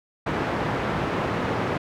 pink band-pass noise, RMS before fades -26 dBFS, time 0.26-1.78 s, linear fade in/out 10 ms, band 120 to 1700 Hz, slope 12 dB/octave, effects none

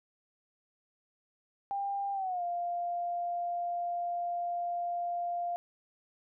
sine tone with pitch glide, 797 to 697.8 Hz, G5 to F5, +28 to -2 cents, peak -31 dBFS, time 1.71-5.56 s, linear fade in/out 0 ms, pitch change -230 cents, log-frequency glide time 2.13-2.43 s, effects none

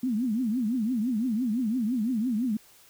sine tone with vibrato, 233.7 Hz, A#3, 5 cents sharp, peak -24 dBFS, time 0.03-2.57 s, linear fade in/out 5 ms, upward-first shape triangle, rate 5.9 Hz, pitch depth 250 cents each way, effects white hiss -56 dBFS RMS until 2.89 s

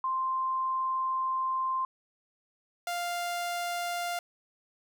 sine / sawtooth tone pair in turn, 1046.5 / 698.5 Hz, C6 / F5, 0 / 0 cents, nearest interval perfect fifth, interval 700 cents, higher first, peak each -27 / -27 dBFS, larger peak neither, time 0.04-1.85 / 2.87-4.19 s, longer first, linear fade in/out 2 ms, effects none

